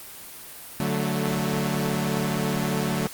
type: chord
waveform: sawtooth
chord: D major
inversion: none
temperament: equal with one note detuned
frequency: 145.57 / 185 / 220 Hz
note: D3 / F#3 / A3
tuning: -15 / 0 / 0 cents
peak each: -24 dBFS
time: 0.8-3.07 s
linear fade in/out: 0 ms
effects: white hiss -41 dBFS RMS until 3.13 s + Opus 32 kbps